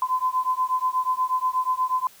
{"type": "beating tone pair", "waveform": "sine", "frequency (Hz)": [1017, 1025.3], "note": ["C6", "C6"], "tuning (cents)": [-50, -35], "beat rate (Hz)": 8.3, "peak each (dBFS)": -24, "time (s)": [0.02, 2.07], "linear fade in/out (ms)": 2, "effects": ["white hiss -51 dBFS RMS until 2.2 s"]}